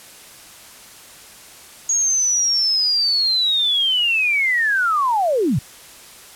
sine linear sweep, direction down, 6660 to 101 Hz, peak -15 dBFS, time 1.89-5.59 s, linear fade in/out 5 ms, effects white hiss -42 dBFS RMS until 6.35 s + low-pass 12000 Hz 12 dB/octave

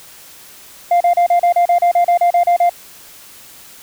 sine tone bursts, 698.5 Hz, F5, in tune, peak -6 dBFS, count 14, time 0.91-2.695 s, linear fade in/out 5 ms, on 95 ms, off 35 ms, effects tanh soft clip ceiling -8 dBFS + white hiss -40 dBFS RMS until 3.82 s

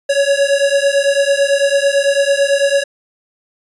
square beating tone pair, 555 / 564 Hz, C#5 / C#5, +2 / +30 cents, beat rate 9 Hz, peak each -15 dBFS, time 0.09-2.84 s, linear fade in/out 10 ms, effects resampled to 24000 Hz

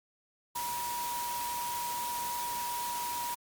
sine tone in noise, 961 Hz, B5, 48 cents flat, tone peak -34 dBFS, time 0.55-3.35 s, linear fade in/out 10 ms, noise white, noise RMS -39 dBFS, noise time 0.55-3.35 s, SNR +2 dB, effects Opus 48 kbps

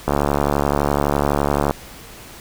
click train, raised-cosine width 1 ms, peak -3 dBFS, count 118, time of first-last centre 0.08-1.71 s, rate 71.8 Hz, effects pink hiss -39 dBFS RMS until 2.4 s

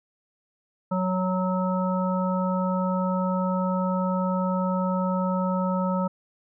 harmonic tone, 185 Hz, F#3, in tune, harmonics 1 / 3 / 5 / 7, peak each -24 / -29 / -31 / -32 dBFS, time 0.91-6.08 s, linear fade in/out 10 ms, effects none

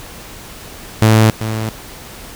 sawtooth tone with echo, 110 Hz, A2, in tune, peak -3 dBFS, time 1.02-1.3 s, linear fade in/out 0 ms, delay 390 ms, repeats 1, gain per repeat -11 dB, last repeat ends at 1.69 s, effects pink hiss -34 dBFS RMS until 2.35 s

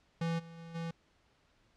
square tone with level steps, 166.3 Hz, E3, 16 cents sharp, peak -32 / -49 / -47 / -37 dBFS, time 0.21-0.91 s, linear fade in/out 5 ms, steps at 0.38 / 0.57 / 0.74 s, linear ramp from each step 20 ms, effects pink hiss -70 dBFS RMS until 1.76 s + low-pass 5000 Hz 12 dB/octave

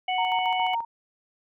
harmonic tone, 740 Hz, F#5, in tune, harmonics 1 / 3 / 4, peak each -25 / -31 / -32 dBFS, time 0.08-0.75 s, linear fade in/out 5 ms
sine tone with tremolo, 924 Hz, A#5, 16 cents flat, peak -24 dBFS, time 0.18-0.85 s, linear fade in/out 5 ms, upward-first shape square, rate 7.2 Hz, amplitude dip 65%
effects none

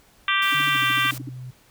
harmonic tone, 392 Hz, G4, in tune, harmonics 3 / 4 / 5 / 6 / 7 / 8 / 9, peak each -24 / -25 / -26 / -27 / -27 / -28 / -29 dBFS, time 0.28-1.11 s, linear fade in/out 2 ms
white noise, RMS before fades -37 dBFS, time 0.42-1.18 s, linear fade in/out 2 ms
sine tone bursts, 285.5 Hz, D4, 49 cents flat, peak -30 dBFS, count 11, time 0.52-1.292 s, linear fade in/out 5 ms, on 22 ms, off 53 ms
sine tone with pitch glide, 144.9 to 126.87 Hz, D3 to B2, -23 to +47 cents, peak -33 dBFS, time 0.54-1.51 s, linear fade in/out 10 ms, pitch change -230 cents, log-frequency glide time 0.71-0.81 s
effects pink hiss -56 dBFS RMS until 1.7 s

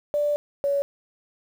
sine tone pair in turn, 587.3 / 563.2 Hz, D5 / C#5, 0 / +27 cents, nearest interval minor second, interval 73 cents, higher first, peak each -20 dBFS, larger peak neither, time 0.14-0.36 / 0.64-0.82 s, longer first, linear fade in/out 0 ms, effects 8-bit

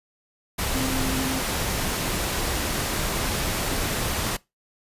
sine tone in noise, 261.9 Hz, C4, 2 cents sharp, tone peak -27 dBFS, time 0.74-1.4 s, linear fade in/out 10 ms, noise pink, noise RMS -26 dBFS, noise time 0.58-4.37 s, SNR -4 dB, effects noise-tail reverb RT60 0.2 s tail -21 dB re dry + resampled to 32000 Hz

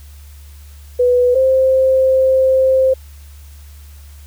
sine tone pair in turn, 493.9 / 524.8 Hz, B4 / C5, 0 / +5 cents, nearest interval minor second, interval 105 cents, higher second, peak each -9 dBFS, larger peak neither, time 0.99-1.35 / 1.35-2.94 s, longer second, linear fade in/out 10 ms, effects added 72 Hz sine -35 dBFS peak until 4.26 s + white hiss -48 dBFS RMS until 4.26 s

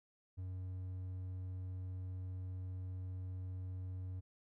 triangle tone, 92.5 Hz, F#2, in tune, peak -39 dBFS, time 0.37-4.21 s, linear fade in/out 20 ms, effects none

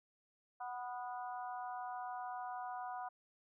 harmonic tone with a mistuned harmonic, 246.9 Hz, B3, in tune, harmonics 3 / 4 / 5 / 6, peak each -43 / -47 / -51 / -54 dBFS, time 0.6-3.09 s, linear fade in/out 10 ms, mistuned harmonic 6, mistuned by -23 cents, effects none

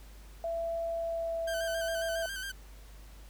sine tone with pitch glide, 668 to 662.2 Hz, E5 to E5, +23 to +8 cents, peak -31 dBFS, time 0.44-2.26 s, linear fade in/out 2 ms, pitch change -15 cents, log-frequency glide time 0.97-1.45 s
sawtooth tone with vibrato, 1554 Hz, G6, 16 cents flat, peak -33 dBFS, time 1.47-2.52 s, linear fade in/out 10 ms, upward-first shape square, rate 7.3 Hz, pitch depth 42 cents each way
effects added 50 Hz sine -48 dBFS peak until 3.29 s + pink hiss -58 dBFS RMS until 3.29 s

